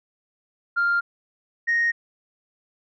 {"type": "tone pair in turn", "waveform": "sine", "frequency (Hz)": [1396.9, 1864.6], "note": ["F6", "A#6"], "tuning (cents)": [0, 0], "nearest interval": "perfect fourth", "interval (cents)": 500, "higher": "second", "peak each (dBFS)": -17, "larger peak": "neither", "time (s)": [[0.76, 1.01], [1.67, 1.92]], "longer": "neither", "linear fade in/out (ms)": 20, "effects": ["tanh soft clip ceiling -15 dBFS"]}